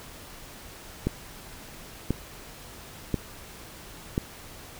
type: click train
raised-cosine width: 3 ms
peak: -11 dBFS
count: 4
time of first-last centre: 1.07-4.179 s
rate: 0.965 Hz
effects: pink hiss -45 dBFS RMS until 4.79 s